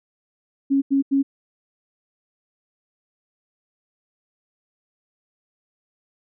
sine tone bursts, 274.8 Hz, C#4, 15 cents flat, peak -15 dBFS, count 3, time 0.7-1.23 s, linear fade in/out 20 ms, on 120 ms, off 85 ms, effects none

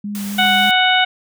sine tone with vibrato, 203.2 Hz, G#3, 38 cents flat, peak -22 dBFS, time 0.04-0.7 s, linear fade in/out 5 ms, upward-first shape sine, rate 3.4 Hz, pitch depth 24 cents each way
white noise, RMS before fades -32 dBFS, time 0.15-0.71 s, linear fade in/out 0 ms
harmonic tone, 740 Hz, F#5, in tune, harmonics 1 / 2 / 3 / 4 / 5, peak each -16 / -17 / -19 / -18 / -20 dBFS, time 0.38-1.05 s, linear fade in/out 10 ms
clicks, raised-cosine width 1 ms, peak -23 dBFS, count 2, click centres 0.436 / 0.453 s
effects none

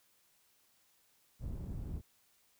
white low-pass noise, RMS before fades -41 dBFS, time 1.39-2.02 s, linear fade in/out 50 ms, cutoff 110 Hz, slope 12 dB/octave, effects white hiss -71 dBFS RMS until 2.59 s

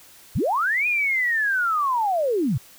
sine linear two-way sweep, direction up then down, 51.91 to 2489 to 99.9 Hz, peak -19 dBFS, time 0.35-2.58 s, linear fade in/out 10 ms, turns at 0.87 s, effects white hiss -49 dBFS RMS until 2.78 s

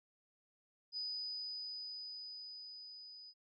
sine tone with level ramp, 4978 Hz, D#8, in tune, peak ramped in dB -38 to -52 dBFS, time 0.92-3.34 s, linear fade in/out 50 ms, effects none

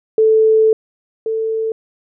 sine tone pair in turn, 439.3 / 444.1 Hz, A4 / A4, -3 / +16 cents, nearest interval unison, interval 19 cents, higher second, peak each -8 / -16 dBFS, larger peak first, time 0.18-0.73 / 1.26-1.72 s, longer first, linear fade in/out 2 ms, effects none

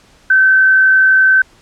sine tone with frequency modulation, 1538 Hz, G6, 33 cents flat, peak -6 dBFS, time 0.3-1.42 s, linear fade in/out 5 ms, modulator 51.8 Hz, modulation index 0.31, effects pink hiss -48 dBFS RMS until 1.61 s + low-pass 8000 Hz 12 dB/octave

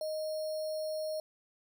sine tone with sample-and-hold, 622.3 Hz, D#5, in tune, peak -33 dBFS, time 0.01-1.2 s, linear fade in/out 2 ms, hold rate 4900 Hz, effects none

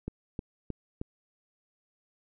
click train, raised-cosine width 3 ms, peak -21 dBFS, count 4, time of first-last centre 0.08-1.015 s, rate 3.21 Hz, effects none

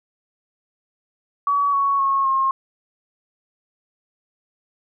sine tone with pitch steps, 1135 / 1113.6 / 1092.5 / 1071.9 Hz, C#6 / C#6 / C#6 / C6, +41 / +8 / -26 / +42 cents, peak -16 dBFS, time 1.47-2.51 s, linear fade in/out 2 ms, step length 260 ms, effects none

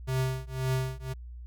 square tone with tremolo, 130.4 Hz, C3, 5 cents flat, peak -25 dBFS, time 0.07-1.14 s, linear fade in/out 20 ms, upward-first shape triangle, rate 1.9 Hz, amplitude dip 100%, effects added 60 Hz sine -40 dBFS peak until 1.46 s

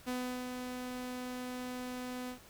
sawtooth tone with ADSR envelope, 250.5 Hz, B3, 25 cents sharp, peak -30 dBFS, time 0.06-2.39 s, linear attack 25 ms, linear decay 360 ms, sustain -5 dB, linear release 98 ms, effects pink hiss -57 dBFS RMS until 2.49 s

